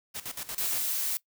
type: noise with tremolo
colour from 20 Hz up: white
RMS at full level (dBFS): -36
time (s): 0.14-0.8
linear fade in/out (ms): 20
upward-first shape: square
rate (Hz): 8.6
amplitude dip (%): 80
type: noise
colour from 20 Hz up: blue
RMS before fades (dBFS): -30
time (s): 0.58-1.17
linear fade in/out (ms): 0
effects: noise-tail reverb RT60 0.1 s tail -21 dB re dry